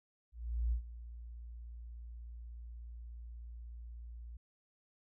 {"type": "tone with ADSR envelope", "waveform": "sine", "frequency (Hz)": 58.27, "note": "A#1", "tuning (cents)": 0, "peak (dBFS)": -29, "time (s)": [0.32, 4.37], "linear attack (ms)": 400, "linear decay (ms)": 97, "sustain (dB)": -16, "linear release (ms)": 5, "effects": []}